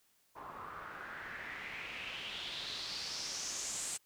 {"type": "noise with low-pass filter sweep", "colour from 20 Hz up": "white", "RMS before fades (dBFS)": -43, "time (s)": [0.35, 3.98], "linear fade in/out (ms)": 20, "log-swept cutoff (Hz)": [1000, 8300], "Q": 4, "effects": ["white hiss -72 dBFS RMS until 4.05 s"]}